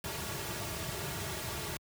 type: noise with comb filter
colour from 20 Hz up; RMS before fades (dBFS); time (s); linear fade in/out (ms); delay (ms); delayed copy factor
pink; -38; 0.04-1.77; 2; 3.9; -0.7
effects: high-pass 60 Hz 12 dB/octave